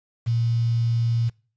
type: tone with quantisation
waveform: sine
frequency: 116.54 Hz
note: A#2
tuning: in tune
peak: -19 dBFS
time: 0.26-1.3 s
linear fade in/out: 20 ms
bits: 7
effects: noise-tail reverb RT60 0.4 s tail -24 dB re dry + resampled to 16000 Hz